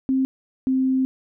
sine tone pair in turn, 264.1 / 261.7 Hz, C4 / C4, +16 / 0 cents, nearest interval unison, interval 16 cents, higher first, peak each -17 dBFS, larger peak neither, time 0.09-0.25 / 0.67-1.05 s, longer second, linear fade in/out 0 ms, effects none

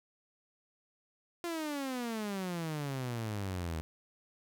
sawtooth exponential sweep, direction down, 349.2 to 77.78 Hz, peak -31 dBFS, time 1.44-3.81 s, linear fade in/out 0 ms, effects 12-bit

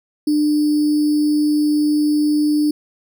sine tone with sample-and-hold, 299 Hz, D4, 31 cents sharp, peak -13 dBFS, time 0.27-2.71 s, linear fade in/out 5 ms, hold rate 4900 Hz, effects none

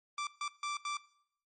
sawtooth tone bursts at uneven times, 1172 Hz, D6, 4 cents flat, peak -31 dBFS, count 4, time 0.18-0.27 / 0.41-0.48 / 0.63-0.77 / 0.85-0.97 s, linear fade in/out 2 ms, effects noise-tail reverb RT60 0.7 s tail -20 dB re dry + MP3 32 kbps

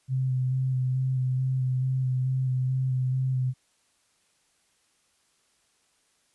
sine tone with vibrato, 129.5 Hz, C3, 17 cents flat, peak -23 dBFS, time 0.08-3.54 s, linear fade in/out 50 ms, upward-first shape square, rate 2.3 Hz, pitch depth 16 cents each way, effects white hiss -68 dBFS RMS until 6.34 s + resampled to 24000 Hz

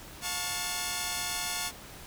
5% pulse chord, F augmented, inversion none, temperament equal with one note detuned, 712.3 / 880 / 1108.7 Hz, F5 / A5 / C#6, +34 / 0 / 0 cents, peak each -24 dBFS, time 0.21-1.72 s, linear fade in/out 50 ms, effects pink hiss -47 dBFS RMS until 2.06 s

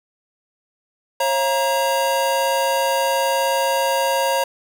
square tone cluster, 542 / 682 / 943 Hz, C#5 / F5 / A#5, -39 / -41 / +20 cents, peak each -21 / -28 / -21 dBFS, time 1.2-4.44 s, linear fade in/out 5 ms, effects none

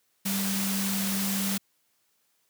sine tone in noise, 195.7 Hz, G3, 3 cents flat, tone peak -28 dBFS, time 0.25-1.58 s, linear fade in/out 10 ms, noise white, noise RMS -31 dBFS, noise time 0.25-1.58 s, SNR 0 dB, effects white hiss -71 dBFS RMS until 2.49 s + high-pass 100 Hz 12 dB/octave

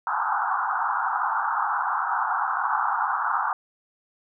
pink band-pass noise, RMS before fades -25 dBFS, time 0.07-3.53 s, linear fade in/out 2 ms, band 770 to 1500 Hz, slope 96 dB/octave, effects none

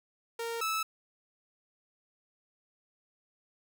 sawtooth tone pair in turn, 462.6 / 1308.4 Hz, A#4 / E6, -13 / -13 cents, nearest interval octave + tritone, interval 1800 cents, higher second, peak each -30 / -26 dBFS, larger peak second, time 0.39-0.61 / 0.61-0.83 s, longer neither, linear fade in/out 5 ms, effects none

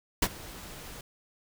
pink noise with ADSR envelope, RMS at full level -22 dBFS, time 0.22-1.01 s, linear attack 6 ms, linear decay 49 ms, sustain -22 dB, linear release 3 ms, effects none

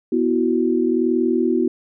sine chord, B suspended fourth, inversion none, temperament just, 246.9 / 329.3 / 370.4 Hz, B3 / E4 / F#4, 0 / -2 / +2 cents, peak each -20 dBFS, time 0.12-1.68 s, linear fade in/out 5 ms, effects none

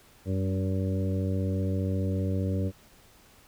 harmonic tone with a mistuned harmonic, 95 Hz, F#2, 46 cents sharp, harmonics 1 / 2 / 3 / 4 / 5 / 6, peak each -27 / -32 / -35 / -40 / -38 / -40 dBFS, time 0.25-2.72 s, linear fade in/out 50 ms, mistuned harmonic 2, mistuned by +17 cents, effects pink hiss -57 dBFS RMS until 3.47 s

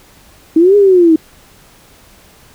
sine linear two-way sweep, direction up then down, 311.1 to 415.3 to 311.1 Hz, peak -4 dBFS, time 0.56-1.16 s, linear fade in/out 5 ms, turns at 0.76 s, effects pink hiss -44 dBFS RMS until 2.54 s

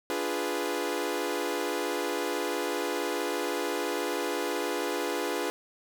sawtooth chord, D diminished seventh, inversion none, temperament equal, 293.7 / 349.2 / 415.3 / 493.9 Hz, D4 / F4 / Ab4 / Cb5, 0 / 0 / 0 / 0 cents, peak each -32 / -30 / -30 / -30 dBFS, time 0.1-5.5 s, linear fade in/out 0 ms, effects none

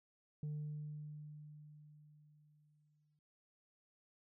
sine tone with exponential decay, 150 Hz, D3, 37 cents sharp, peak -36 dBFS, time 0.43-3.19 s, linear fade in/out 2 ms, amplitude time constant 600 ms, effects noise-tail reverb RT60 0.2 s tail -21 dB re dry + tanh soft clip ceiling -38 dBFS

